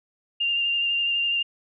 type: tone with vibrato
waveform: sine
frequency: 2794 Hz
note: F7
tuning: in tune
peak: -21 dBFS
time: 0.4-1.43 s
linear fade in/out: 10 ms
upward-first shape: sine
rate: 12 Hz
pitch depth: 17 cents each way
effects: none